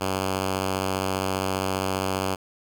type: tone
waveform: 5% pulse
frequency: 95 Hz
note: F#2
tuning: 46 cents sharp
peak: -13 dBFS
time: 0-2.36 s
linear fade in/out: 20 ms
effects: none